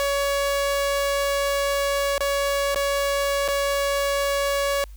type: tone with dropouts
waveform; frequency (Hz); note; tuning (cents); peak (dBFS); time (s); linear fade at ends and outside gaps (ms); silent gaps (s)
sawtooth; 562; C#5; +24; -17; 0-4.84; 0; 2.18-2.206 / 2.746-2.759 / 3.479-3.485
effects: added 50 Hz sine -38 dBFS peak until 4.96 s + white hiss -58 dBFS RMS until 4.96 s